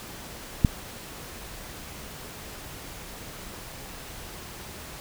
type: click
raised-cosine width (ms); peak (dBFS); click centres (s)
5; -4; 0.648
effects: pink hiss -41 dBFS RMS until 5 s